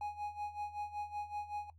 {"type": "tone with tremolo", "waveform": "triangle", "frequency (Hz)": 830.6, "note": "G#5", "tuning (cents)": 0, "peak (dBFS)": -34, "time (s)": [0.01, 1.7], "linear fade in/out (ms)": 2, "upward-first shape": "sine", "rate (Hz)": 5.3, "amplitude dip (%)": 80, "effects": ["noise-tail reverb RT60 0.1 s tail -17 dB re dry", "added 82 Hz sine -58 dBFS peak until 1.78 s"]}